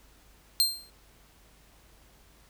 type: tone with exponential decay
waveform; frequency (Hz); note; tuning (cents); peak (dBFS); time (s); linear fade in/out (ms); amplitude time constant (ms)
sawtooth; 4175; C8; -5; -15; 0.6-0.9; 0; 64
effects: added 50 Hz sine -60 dBFS peak until 2.49 s + pink hiss -60 dBFS RMS until 2.49 s